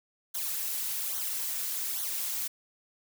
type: noise with flanger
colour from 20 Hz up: blue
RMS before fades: -33 dBFS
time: 0.34-2.48 s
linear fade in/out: 10 ms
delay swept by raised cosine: 0.39 to 5.69 ms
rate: 1.2 Hz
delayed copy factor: -0.8
effects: none